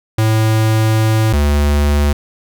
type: tone pair in turn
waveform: square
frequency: 110 / 72.74 Hz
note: A2 / D2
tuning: 0 / -16 cents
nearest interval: perfect fifth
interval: 716 cents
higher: first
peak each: -11 dBFS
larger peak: neither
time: 0.18-1.33 / 1.33-2.13 s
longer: first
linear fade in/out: 5 ms
effects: none